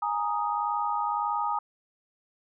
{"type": "chord", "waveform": "sine", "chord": "Ab suspended second", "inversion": "none", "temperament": "equal", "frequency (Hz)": [830.6, 932.3, 1244.5], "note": ["Ab5", "Bb5", "Eb6"], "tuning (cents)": [0, 0, 0], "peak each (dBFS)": -30, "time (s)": [0.02, 1.59], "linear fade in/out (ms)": 5, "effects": []}